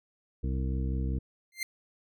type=harmonic tone; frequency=65.2 Hz; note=C2; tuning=5 cents flat; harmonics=1 / 2 / 3 / 4 / 5 / 7; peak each=-29 / -35 / -39 / -41 / -43 / -46 dBFS; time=0.43-1.19 s; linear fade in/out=10 ms
type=tone with exponential growth; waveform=sawtooth; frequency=2093 Hz; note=C7; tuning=in tune; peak=-24 dBFS; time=1.52-1.63 s; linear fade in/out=2 ms; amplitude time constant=22 ms
effects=none